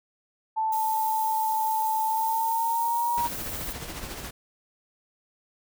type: tone with pitch glide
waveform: sine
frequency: 880 to 948.6 Hz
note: A5 to A#5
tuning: 0 to +30 cents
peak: -23 dBFS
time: 0.56-3.28 s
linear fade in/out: 20 ms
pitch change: +130 cents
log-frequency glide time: 2.04-3.13 s
type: noise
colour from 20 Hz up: violet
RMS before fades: -36 dBFS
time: 0.72-3.73 s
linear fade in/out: 5 ms
type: noise with tremolo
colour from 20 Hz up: pink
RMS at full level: -35 dBFS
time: 3.17-4.31 s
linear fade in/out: 10 ms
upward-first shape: sine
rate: 14 Hz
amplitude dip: 45%
effects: none